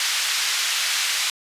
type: band-pass noise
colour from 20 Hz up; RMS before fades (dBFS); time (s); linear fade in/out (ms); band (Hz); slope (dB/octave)
white; -23; 0-1.3; 2; 1600 to 5200; 12
effects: resampled to 32000 Hz